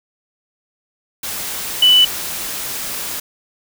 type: tone in noise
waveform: sine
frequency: 2983 Hz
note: F#7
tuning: 13 cents sharp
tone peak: -7 dBFS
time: 1.82-2.05 s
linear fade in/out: 5 ms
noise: white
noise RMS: -25 dBFS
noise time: 1.23-3.2 s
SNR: +15 dB
effects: none

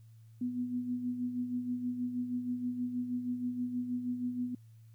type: tone with tremolo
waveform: sine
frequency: 246.9 Hz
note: B3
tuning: in tune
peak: -30 dBFS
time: 0.41-4.55 s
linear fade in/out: 5 ms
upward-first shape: sine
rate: 6.3 Hz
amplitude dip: 55%
effects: added 112 Hz sine -53 dBFS peak until 4.94 s + white hiss -75 dBFS RMS until 4.94 s

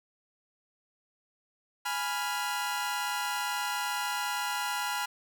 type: chord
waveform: sawtooth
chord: F diminished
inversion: first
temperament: equal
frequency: 830.6 / 987.8 / 1396.9 Hz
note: Ab5 / Cb6 / F6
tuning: 0 / 0 / 0 cents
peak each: -31 dBFS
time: 1.85-5.06 s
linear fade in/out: 10 ms
effects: none

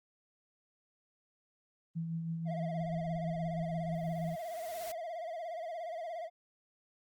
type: tone with tremolo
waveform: sine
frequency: 164.81 Hz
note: E3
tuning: in tune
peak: -33 dBFS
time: 1.95-4.36 s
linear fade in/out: 20 ms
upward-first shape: sine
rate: 6.2 Hz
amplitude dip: 35%
type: tone with vibrato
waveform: triangle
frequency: 670 Hz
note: E5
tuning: 28 cents sharp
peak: -36 dBFS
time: 2.45-6.3 s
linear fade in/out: 50 ms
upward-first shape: sine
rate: 17 Hz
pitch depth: 99 cents each way
type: noise with exponential growth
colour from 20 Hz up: white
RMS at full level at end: -46 dBFS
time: 3.31-4.92 s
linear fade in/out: 5 ms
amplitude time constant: 350 ms
effects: Opus 32 kbps

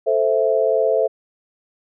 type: chord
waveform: sine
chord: A minor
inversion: none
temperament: equal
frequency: 440 / 523.3 / 659.3 Hz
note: A4 / C5 / E5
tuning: 0 / 0 / 0 cents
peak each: -19 dBFS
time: 0.06-1.08 s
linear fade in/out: 20 ms
effects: none

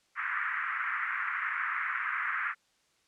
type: band-pass noise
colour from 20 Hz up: pink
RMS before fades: -33 dBFS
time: 0.15-2.55 s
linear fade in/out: 50 ms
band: 1200 to 2100 Hz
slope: 48 dB/octave
effects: white hiss -70 dBFS RMS until 3.07 s + low-pass 7000 Hz 12 dB/octave

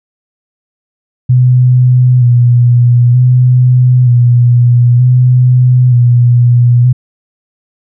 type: tone with vibrato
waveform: sine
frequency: 123.47 Hz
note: B2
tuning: in tune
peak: -3 dBFS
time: 1.29-6.93 s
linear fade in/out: 10 ms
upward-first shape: square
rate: 0.54 Hz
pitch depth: 31 cents each way
effects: none

